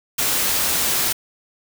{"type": "noise", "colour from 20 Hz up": "white", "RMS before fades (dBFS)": -20, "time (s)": [0.18, 1.13], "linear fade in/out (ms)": 10, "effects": []}